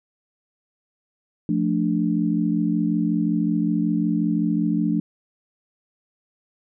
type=chord; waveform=sine; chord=D minor; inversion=first; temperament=equal; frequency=174.61 / 220 / 293.7 Hz; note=F3 / A3 / D4; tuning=0 / 0 / 0 cents; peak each=-23 dBFS; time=1.49-5 s; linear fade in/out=2 ms; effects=none